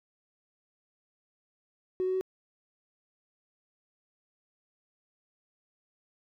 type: tone with pitch steps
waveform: triangle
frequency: 370.2 / 373 / 375.8 Hz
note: F#4 / F#4 / F#4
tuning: +1 / +14 / +27 cents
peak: -23 dBFS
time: 2-2.21 s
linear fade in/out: 0 ms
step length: 70 ms
effects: tanh soft clip ceiling -24 dBFS